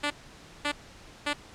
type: tone bursts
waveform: 5% pulse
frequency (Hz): 292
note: D4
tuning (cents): -10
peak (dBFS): -15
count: 3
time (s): 0.03-1.335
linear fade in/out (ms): 10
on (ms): 75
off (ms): 540
effects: pink hiss -50 dBFS RMS until 1.54 s + low-pass 7000 Hz 12 dB/octave